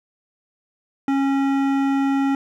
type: tone with hard clipping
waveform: triangle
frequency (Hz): 274.1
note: C#4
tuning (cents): -19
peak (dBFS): -19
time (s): 1.08-2.35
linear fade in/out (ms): 2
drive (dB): 18
effects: none